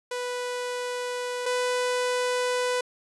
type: tone pair in turn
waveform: sawtooth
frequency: 493.7 / 497.1 Hz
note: B4 / B4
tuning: -1 / +11 cents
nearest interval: unison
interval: 12 cents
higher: second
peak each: -25 / -20 dBFS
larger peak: second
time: 0.11-1.46 / 1.46-2.81 s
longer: neither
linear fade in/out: 5 ms
effects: resampled to 24000 Hz